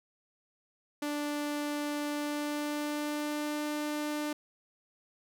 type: tone with pitch glide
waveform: sawtooth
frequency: 293.7 to 298.5 Hz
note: D4 to D4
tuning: 0 to +28 cents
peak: -28 dBFS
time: 1.02-4.33 s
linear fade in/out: 5 ms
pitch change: +28 cents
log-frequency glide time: 2.09-3.64 s
effects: none